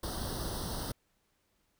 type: noise with comb filter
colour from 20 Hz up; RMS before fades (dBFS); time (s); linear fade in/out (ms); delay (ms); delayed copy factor
pink; -37; 0.03-0.92; 5; 0.21; +0.95
effects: pink hiss -75 dBFS RMS until 1.79 s